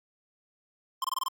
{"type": "tone bursts", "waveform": "square", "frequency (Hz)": 1052, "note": "C6", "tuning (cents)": 9, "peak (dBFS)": -28, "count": 6, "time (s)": [1.02, 1.283], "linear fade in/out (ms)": 2, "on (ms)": 23, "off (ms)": 25, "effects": ["Opus 48 kbps"]}